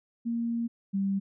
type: tone pair in turn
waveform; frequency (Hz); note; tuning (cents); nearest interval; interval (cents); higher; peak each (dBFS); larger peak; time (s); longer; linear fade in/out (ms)
sine; 233.1 / 196.01; A#3 / G3; 0 / 0; minor third; 300; first; -27 / -25; second; 0.25-0.68 / 0.93-1.2; first; 20
effects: none